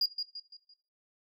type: tone with echo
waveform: sine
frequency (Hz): 4846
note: D#8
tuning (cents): -47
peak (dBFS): -22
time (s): 0.01-0.06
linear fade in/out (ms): 5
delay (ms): 170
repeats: 4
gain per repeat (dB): -8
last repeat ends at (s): 0.74
effects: noise-tail reverb RT60 0.5 s tail -21 dB re dry + tanh soft clip ceiling -23 dBFS